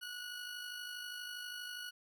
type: tone with amplitude modulation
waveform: 20% pulse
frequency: 1463 Hz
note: F#6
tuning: 20 cents flat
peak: -36 dBFS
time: 0.01-1.91 s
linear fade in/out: 20 ms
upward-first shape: sine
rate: 52.4 Hz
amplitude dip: 45%
effects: none